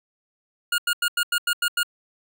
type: tone bursts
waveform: 25% pulse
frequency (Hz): 1426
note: F6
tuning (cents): +36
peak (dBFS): -16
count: 8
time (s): 0.72-1.832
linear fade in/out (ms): 5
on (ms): 62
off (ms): 88
effects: none